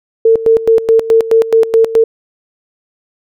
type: tone with tremolo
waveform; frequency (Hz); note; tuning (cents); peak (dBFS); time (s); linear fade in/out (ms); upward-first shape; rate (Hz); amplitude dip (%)
sine; 451; A4; +43; -4; 0.25-2.04; 5; square; 4.7; 80
effects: none